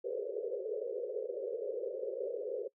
white band-pass noise, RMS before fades -38 dBFS, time 0.04-2.68 s, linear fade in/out 10 ms, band 390 to 550 Hz, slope 96 dB/octave, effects noise-tail reverb RT60 0.1 s tail -22 dB re dry

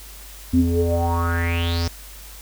square tone with low-pass filter sweep, 84.7 Hz, E2, 48 cents sharp, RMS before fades -20 dBFS, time 0.53-1.88 s, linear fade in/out 5 ms, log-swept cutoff 230 to 5600 Hz, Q 7.8, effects added 50 Hz sine -40 dBFS peak until 2.41 s + white hiss -42 dBFS RMS until 2.41 s

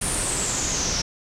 pink noise with low-pass filter sweep, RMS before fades -25 dBFS, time 0.01-1.02 s, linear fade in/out 10 ms, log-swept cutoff 9700 to 5600 Hz, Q 7.9, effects none

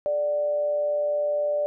sine tone with amplitude modulation, 589 Hz, D5, 5 cents sharp, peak -20 dBFS, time 0.06-1.66 s, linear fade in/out 0 ms, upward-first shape sine, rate 164 Hz, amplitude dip 35%, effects none

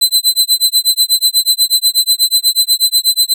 sawtooth tone with tremolo, 4044 Hz, B7, 40 cents sharp, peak -3 dBFS, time 0.01-3.34 s, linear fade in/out 10 ms, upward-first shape sine, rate 8.2 Hz, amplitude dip 100%, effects none

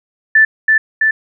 sine tone with echo, 1760 Hz, A6, in tune, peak -5 dBFS, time 0.35-0.45 s, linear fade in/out 5 ms, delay 330 ms, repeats 2, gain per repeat -2 dB, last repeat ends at 1.11 s, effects none

